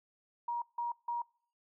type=tone bursts; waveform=sine; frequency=949 Hz; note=A#5; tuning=31 cents sharp; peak=-32 dBFS; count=3; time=0.48-1.22 s; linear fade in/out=5 ms; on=140 ms; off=160 ms; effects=noise-tail reverb RT60 0.5 s tail -24 dB re dry